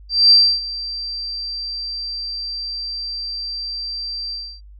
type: tone with ADSR envelope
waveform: sine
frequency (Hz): 4699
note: D8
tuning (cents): 0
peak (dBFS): -6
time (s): 0.09-4.61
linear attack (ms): 220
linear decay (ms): 290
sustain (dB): -18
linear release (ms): 290
effects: added 50 Hz sine -39 dBFS peak until 4.79 s